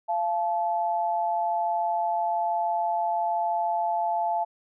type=tone pair together; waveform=sine; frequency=688.1 / 867 Hz; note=F5 / A5; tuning=-26 / -26 cents; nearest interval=major third; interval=400 cents; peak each=-26 dBFS; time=0.08-4.45 s; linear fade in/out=20 ms; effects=none